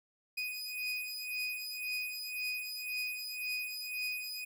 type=beating tone pair; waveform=30% pulse; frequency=2489 / 2490.9 Hz; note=D#7 / D#7; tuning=0 / +1 cents; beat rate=1.9 Hz; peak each=-37 / -37 dBFS; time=0.37-4.45 s; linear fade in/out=10 ms; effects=none